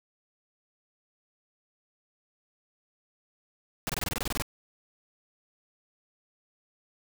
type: noise bursts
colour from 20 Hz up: pink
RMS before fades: -31 dBFS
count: 12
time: 3.87-4.422 s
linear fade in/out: 0 ms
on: 24 ms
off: 24 ms
effects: none